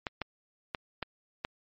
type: clicks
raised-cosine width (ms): 0.3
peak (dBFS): -16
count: 5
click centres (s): 0.068 / 0.217 / 0.748 / 1.027 / 1.449
effects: low-pass 5000 Hz 12 dB/octave + MP3 32 kbps